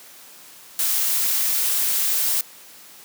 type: noise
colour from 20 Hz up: blue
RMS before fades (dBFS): -21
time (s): 0.79-2.41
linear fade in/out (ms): 2
effects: white hiss -45 dBFS RMS until 3.04 s + high-pass 150 Hz 12 dB/octave